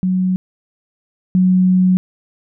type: tone pair in turn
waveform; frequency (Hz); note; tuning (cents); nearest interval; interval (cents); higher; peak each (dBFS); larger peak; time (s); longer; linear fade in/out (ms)
sine; 185 / 184.33; F#3 / F#3; 0 / -6; unison; 6; first; -13 / -9; second; 0.03-0.36 / 1.35-1.97; second; 0
effects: none